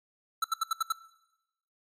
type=tone bursts; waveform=square; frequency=1326 Hz; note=E6; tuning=10 cents sharp; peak=-25 dBFS; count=6; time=0.42-0.923 s; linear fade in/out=5 ms; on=23 ms; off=73 ms; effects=noise-tail reverb RT60 0.9 s tail -17 dB re dry + MP3 64 kbps